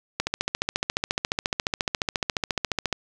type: click train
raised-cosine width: 0.2 ms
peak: -6 dBFS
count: 40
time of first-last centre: 0.2-2.927 s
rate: 14.3 Hz
effects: none